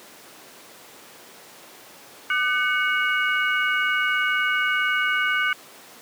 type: tone cluster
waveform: sine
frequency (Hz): 1208 / 1507 / 2219 / 2877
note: D6 / F#6 / C#7 / F#7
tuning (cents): +48 / +31 / +1 / -49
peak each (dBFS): -28 / -22 / -25 / -30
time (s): 2.3-5.53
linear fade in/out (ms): 2
effects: pink hiss -45 dBFS RMS until 6.01 s + high-pass 300 Hz 12 dB/octave